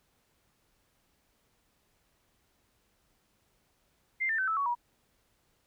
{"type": "tone with pitch steps", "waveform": "sine", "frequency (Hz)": [2093, 1790.8, 1532.2, 1310.9, 1121.6, 959.6], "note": ["C7", "A6", "G6", "E6", "C#6", "A#5"], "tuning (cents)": [0, 30, -40, -10, 20, 50], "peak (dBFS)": -27, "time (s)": [4.2, 4.752], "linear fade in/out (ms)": 20, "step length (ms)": 92, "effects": ["pink hiss -72 dBFS RMS until 5.66 s"]}